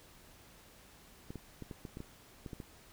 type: clicks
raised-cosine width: 3 ms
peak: -30 dBFS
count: 10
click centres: 1.305 / 1.357 / 1.623 / 1.712 / 1.852 / 1.971 / 2.004 / 2.462 / 2.532 / 2.602 s
effects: pink hiss -59 dBFS RMS until 2.92 s